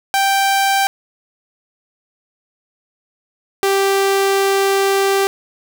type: tone pair in turn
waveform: sawtooth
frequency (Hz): 784 / 392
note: G5 / G4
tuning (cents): 0 / 0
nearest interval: octave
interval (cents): 1200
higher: first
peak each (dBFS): -9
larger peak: neither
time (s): 0.14-0.87 / 3.63-5.27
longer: second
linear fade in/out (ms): 0
effects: none